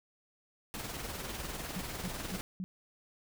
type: noise with tremolo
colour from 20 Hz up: pink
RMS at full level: -38 dBFS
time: 0.74-2.41 s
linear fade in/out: 0 ms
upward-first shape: triangle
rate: 20 Hz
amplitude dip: 55%
type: clicks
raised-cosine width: 2 ms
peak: -32 dBFS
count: 3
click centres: 0.968 / 1.706 / 1.999 s
type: tone bursts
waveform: sine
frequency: 185 Hz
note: F#3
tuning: in tune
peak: -35 dBFS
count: 4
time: 1.76-2.64 s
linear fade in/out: 0 ms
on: 40 ms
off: 240 ms
effects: none